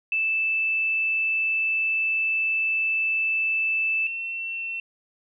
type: tone pair in turn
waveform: sine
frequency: 2637 / 2699 Hz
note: E7 / E7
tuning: 0 / +40 cents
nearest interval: unison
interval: 40 cents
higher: second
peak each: -21 / -28 dBFS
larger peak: first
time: 0.12-4.07 / 4.07-4.8 s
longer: first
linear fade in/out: 2 ms
effects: none